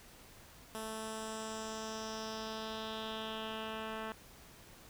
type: tone with low-pass filter sweep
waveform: 10% pulse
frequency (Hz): 220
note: A3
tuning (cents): 0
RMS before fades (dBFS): -42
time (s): 0.75-4.12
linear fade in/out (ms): 0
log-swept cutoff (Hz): 11000 to 2200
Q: 3
effects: pink hiss -57 dBFS RMS until 4.89 s